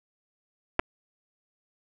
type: clicks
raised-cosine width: 0.5 ms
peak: -8 dBFS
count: 2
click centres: 0.793 / 0.796 s
effects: none